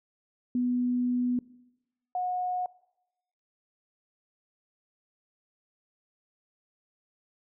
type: tone pair in turn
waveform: sine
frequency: 246.9 / 727.2 Hz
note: B3 / F#5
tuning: 0 / -30 cents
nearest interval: octave + perfect fifth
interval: 1870 cents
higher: second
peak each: -24 / -27 dBFS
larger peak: first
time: 0.55-1.39 / 2.15-2.66 s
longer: first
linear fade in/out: 2 ms
effects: noise-tail reverb RT60 0.9 s tail -21 dB re dry